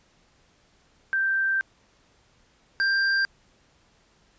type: tone pair in turn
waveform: sine / square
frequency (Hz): 1568 / 1583.5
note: G6 / G6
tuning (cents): 0 / +17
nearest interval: unison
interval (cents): 17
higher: second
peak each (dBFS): -21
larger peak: neither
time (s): 1.13-1.61 / 2.8-3.25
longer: first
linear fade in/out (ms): 0
effects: pink hiss -62 dBFS RMS until 4.38 s + resampled to 16000 Hz